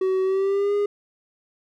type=tone with pitch glide; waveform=triangle; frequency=377.3 to 409.1 Hz; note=F#4 to G#4; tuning=+34 to -26 cents; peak=-17 dBFS; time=0.01-0.86 s; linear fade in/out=5 ms; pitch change=+140 cents; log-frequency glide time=0.23-0.74 s; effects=none